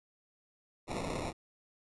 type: noise with sample-and-hold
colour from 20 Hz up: white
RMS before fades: -37 dBFS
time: 0.87-1.33 s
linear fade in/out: 50 ms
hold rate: 1575 Hz
effects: resampled to 24000 Hz

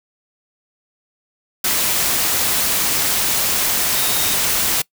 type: tone in noise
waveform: sine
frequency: 3729 Hz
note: A#7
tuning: in tune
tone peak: -27 dBFS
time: 3.95-4.35 s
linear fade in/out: 5 ms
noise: white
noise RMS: -18 dBFS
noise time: 1.64-4.82 s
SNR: -12 dB
effects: noise-tail reverb RT60 0.1 s tail -23 dB re dry

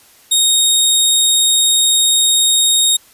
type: tone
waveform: 20% pulse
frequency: 3731 Hz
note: A#7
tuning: 1 cent sharp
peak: -4 dBFS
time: 0.31-2.97 s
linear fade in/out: 10 ms
effects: white hiss -47 dBFS RMS until 3.13 s + resampled to 32000 Hz

